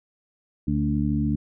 harmonic tone with a mistuned harmonic, 73.6 Hz, D2, 4 cents sharp, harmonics 1 / 2 / 3 / 4, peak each -28 / -26 / -25 / -27 dBFS, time 0.67-1.36 s, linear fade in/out 10 ms, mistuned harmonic 4, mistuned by -16 cents, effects none

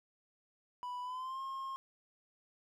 triangle tone with pitch glide, 987.8 to 1071 Hz, B5 to C6, 0 to +40 cents, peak -37 dBFS, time 0.83-1.76 s, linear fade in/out 0 ms, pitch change +140 cents, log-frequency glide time 1.02-1.41 s, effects none

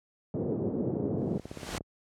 white band-pass noise, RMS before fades -31 dBFS, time 0.34-1.38 s, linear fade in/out 2 ms, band 100 to 430 Hz, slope 24 dB/octave
pink noise with exponential growth, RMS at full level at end -33 dBFS, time 1.18-1.78 s, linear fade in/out 0 ms, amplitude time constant 130 ms
click train, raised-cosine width 2 ms, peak -25 dBFS, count 11, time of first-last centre 1.22-1.808 s, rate 17 Hz
effects high-pass 60 Hz 12 dB/octave + low-pass 9000 Hz 12 dB/octave

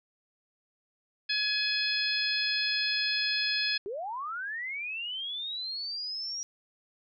harmonic tone, 844 Hz, G#5, 28 cents sharp, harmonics 2 / 3 / 4 / 5 / 6, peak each -34 / -33 / -34 / -32 / -33 dBFS, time 1.29-3.78 s, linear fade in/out 10 ms
sine linear sweep, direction up, 370 to 5720 Hz, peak -33 dBFS, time 3.86-6.43 s, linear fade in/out 0 ms
effects none

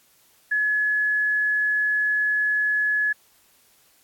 sine tone, 1700 Hz, G#6, 40 cents sharp, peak -19 dBFS, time 0.51-3.13 s, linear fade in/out 10 ms, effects white hiss -59 dBFS RMS until 4.03 s + AAC 64 kbps

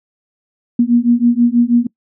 sine beating tone pair, 235.7 / 241.9 Hz, A#3 / B3, +19 / -36 cents, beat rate 6.2 Hz, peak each -12 dBFS, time 0.79-1.87 s, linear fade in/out 5 ms, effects noise-tail reverb RT60 0.1 s tail -24 dB re dry

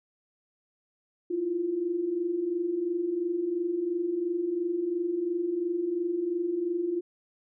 sine tone pair together, 326.3 / 349.2 Hz, E4 / F4, -18 / 0 cents, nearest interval minor second, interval 118 cents, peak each -34 / -27 dBFS, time 1.3-7.01 s, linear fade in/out 10 ms, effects none

